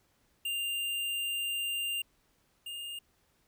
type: tone pair in turn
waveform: square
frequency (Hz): 2794 / 2823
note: F7 / F7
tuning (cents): 0 / +18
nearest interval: unison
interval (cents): 18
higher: second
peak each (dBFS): -32 / -39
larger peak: first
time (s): 0.45-2.02 / 2.66-2.99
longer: first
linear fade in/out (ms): 5
effects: pink hiss -71 dBFS RMS until 3.47 s

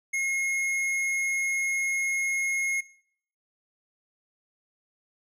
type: tone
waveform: square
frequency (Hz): 2158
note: C#7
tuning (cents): -47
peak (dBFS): -26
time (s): 0.13-2.81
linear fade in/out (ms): 10
effects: noise-tail reverb RT60 0.6 s tail -21 dB re dry + low-pass 12000 Hz 12 dB/octave

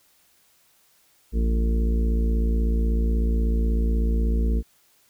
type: harmonic tone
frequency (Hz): 56.3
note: A1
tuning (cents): +40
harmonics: 1 / 3 / 4 / 5 / 6 / 7 / 8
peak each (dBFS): -19 / -34 / -30 / -41 / -37 / -46 / -36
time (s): 1.32-4.63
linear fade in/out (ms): 50
effects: white hiss -61 dBFS RMS until 5.09 s

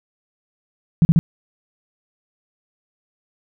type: tone bursts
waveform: sine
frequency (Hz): 164.81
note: E3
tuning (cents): 0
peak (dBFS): -8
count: 3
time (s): 1.02-1.19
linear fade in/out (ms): 0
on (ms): 30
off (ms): 40
effects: none

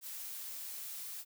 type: noise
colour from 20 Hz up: blue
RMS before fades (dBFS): -44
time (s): 0.01-1.25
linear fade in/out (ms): 50
effects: none

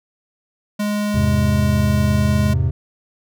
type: tone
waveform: square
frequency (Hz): 207.7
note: G#3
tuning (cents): 0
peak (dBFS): -19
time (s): 0.79-2.54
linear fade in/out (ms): 10
type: chord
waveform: triangle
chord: E augmented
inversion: none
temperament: equal with one note detuned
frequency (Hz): 82.41 / 102.16 / 130.81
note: E2 / G#2 / B#2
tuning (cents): 0 / -28 / 0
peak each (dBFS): -17 / -19 / -17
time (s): 1.14-2.71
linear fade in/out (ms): 10
effects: none

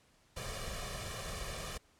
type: noise with comb filter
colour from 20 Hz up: pink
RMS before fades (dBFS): -41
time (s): 0.36-1.78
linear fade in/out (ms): 10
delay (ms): 1.7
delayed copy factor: +0.7
effects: pink hiss -68 dBFS RMS until 1.99 s + low-pass 10000 Hz 12 dB/octave

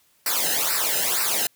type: noise with flanger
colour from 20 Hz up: white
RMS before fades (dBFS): -23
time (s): 0.26-1.47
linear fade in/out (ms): 2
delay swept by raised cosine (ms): 0.3 to 0.89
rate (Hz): 2.1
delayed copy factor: -1
effects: white hiss -62 dBFS RMS until 1.55 s

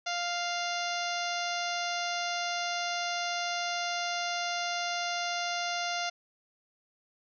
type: harmonic tone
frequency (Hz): 698.5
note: F5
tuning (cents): 0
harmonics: 1 / 2 / 3 / 4 / 5 / 6 / 7 / 8 / 9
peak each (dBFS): -34 / -37 / -39 / -40 / -41 / -42 / -42 / -43 / -44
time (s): 0.06-6.1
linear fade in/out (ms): 10
effects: none

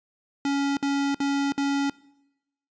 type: tone bursts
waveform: square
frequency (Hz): 279.9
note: C#4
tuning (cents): +17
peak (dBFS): -23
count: 4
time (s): 0.45-1.898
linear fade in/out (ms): 2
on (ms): 320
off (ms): 56
effects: noise-tail reverb RT60 0.9 s tail -22 dB re dry + resampled to 16000 Hz

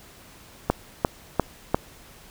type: click train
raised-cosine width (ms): 1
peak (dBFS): -4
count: 4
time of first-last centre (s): 0.7-1.745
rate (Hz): 2.87
effects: pink hiss -49 dBFS RMS until 2.3 s

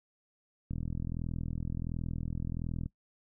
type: click train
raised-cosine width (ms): 5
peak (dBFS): -24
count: 90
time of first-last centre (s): 0.71-2.86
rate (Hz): 41.4
effects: noise-tail reverb RT60 0.1 s tail -20 dB re dry

